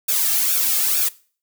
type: noise with flanger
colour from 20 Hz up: blue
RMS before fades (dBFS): -19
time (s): 0.08-1.09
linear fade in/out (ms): 10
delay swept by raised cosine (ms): 0.97 to 2.07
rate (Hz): 2.2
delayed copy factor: -0.9
effects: noise-tail reverb RT60 0.4 s tail -20 dB re dry